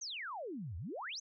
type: exponential two-way sweep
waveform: sine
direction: down then up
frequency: 6645 to 76 to 6645 Hz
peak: -40 dBFS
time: 0.01-1.2 s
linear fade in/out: 10 ms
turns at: 0.77 s
effects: none